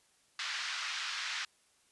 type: band-pass noise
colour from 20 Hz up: pink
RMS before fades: -38 dBFS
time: 0.39-1.45 s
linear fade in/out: 2 ms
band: 1300 to 5600 Hz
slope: 24 dB/octave
effects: white hiss -69 dBFS RMS until 1.91 s + resampled to 24000 Hz